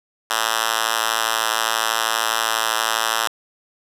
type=tone with high-pass filter; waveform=5% pulse; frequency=112.4 Hz; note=A2; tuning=37 cents sharp; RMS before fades=-21 dBFS; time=0.3-3.28 s; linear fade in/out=5 ms; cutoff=1200 Hz; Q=0.7; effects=resampled to 32000 Hz + 7-bit

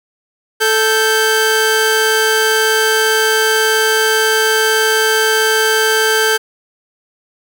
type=tone pair together; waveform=sawtooth; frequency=439 / 1565.6 Hz; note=A4 / G6; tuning=-4 / -3 cents; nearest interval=octave + minor seventh; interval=2201 cents; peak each=-10 dBFS; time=0.6-6.38 s; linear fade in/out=20 ms; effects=none

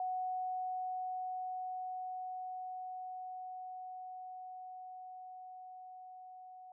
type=tone with level ramp; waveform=sine; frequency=740 Hz; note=F#5; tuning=in tune; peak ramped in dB=-34 to -50 dBFS; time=0-6.72 s; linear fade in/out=2 ms; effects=none

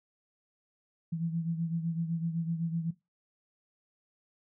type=beating tone pair; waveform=sine; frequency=164.9 / 172.8 Hz; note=E3 / F3; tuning=+1 / -18 cents; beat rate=7.9 Hz; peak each=-31 / -37 dBFS; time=1.12-2.91 s; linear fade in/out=10 ms; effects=noise-tail reverb RT60 0.2 s tail -17 dB re dry

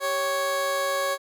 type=tone pair together; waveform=20% pulse; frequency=389.8 / 554.4 Hz; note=G4 / C#5; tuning=-10 / 0 cents; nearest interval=tritone; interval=610 cents; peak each=-31 / -19 dBFS; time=0-1.18 s; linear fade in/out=50 ms; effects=none

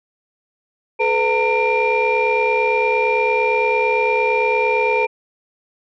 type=tone cluster; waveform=sine; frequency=430.4 / 499.2 / 909 / 2378 Hz; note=A4 / B4 / A#5 / D7; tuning=-38 / +19 / -44 / +21 cents; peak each=-19 dBFS; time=0.99-5.07 s; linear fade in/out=20 ms; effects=tanh soft clip ceiling -8 dBFS

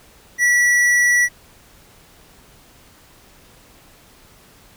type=tone with tanh clipping; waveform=sine; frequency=1946 Hz; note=B6; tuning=26 cents flat; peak=-14 dBFS; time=0.38-1.29 s; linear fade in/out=50 ms; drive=13 dB; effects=pink hiss -49 dBFS RMS until 4.76 s

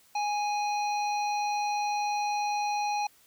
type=harmonic tone; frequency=829 Hz; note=G#5; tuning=3 cents flat; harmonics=1 / 3 / 5 / 7; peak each=-27 / -37 / -41 / -44 dBFS; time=0.15-3.07 s; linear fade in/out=5 ms; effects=white hiss -61 dBFS RMS until 3.26 s

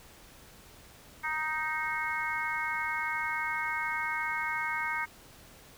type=harmonic tone; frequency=311.4 Hz; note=D#4; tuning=2 cents sharp; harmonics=3 / 4 / 5 / 6 / 7; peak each=-36 / -38 / -36 / -39 / -34 dBFS; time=1.23-5.06 s; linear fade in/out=20 ms; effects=pink hiss -54 dBFS RMS until 5.77 s

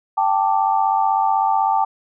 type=chord; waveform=sine; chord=G suspended second; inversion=none; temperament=equal; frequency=784 / 880 / 1174.7 Hz; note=G5 / A5 / D6; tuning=0 / 0 / 0 cents; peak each=-18 / -18 / -24 dBFS; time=0.17-1.85 s; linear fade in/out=10 ms; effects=none

